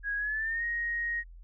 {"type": "tone with pitch glide", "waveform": "sine", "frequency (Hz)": [1652, 1875.9], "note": ["G#6", "A#6"], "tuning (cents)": [-10, 10], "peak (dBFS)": -29, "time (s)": [0.03, 1.24], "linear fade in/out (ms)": 50, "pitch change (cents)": 220, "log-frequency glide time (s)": [0.17, 0.64], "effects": ["added 42 Hz sine -46 dBFS peak until 1.43 s"]}